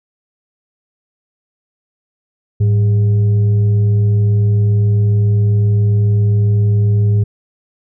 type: tone with frequency modulation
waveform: sine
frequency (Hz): 105.3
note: G#2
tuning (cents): +24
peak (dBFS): -9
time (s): 2.6-7.24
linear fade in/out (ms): 10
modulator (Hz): 298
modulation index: 0.25
effects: none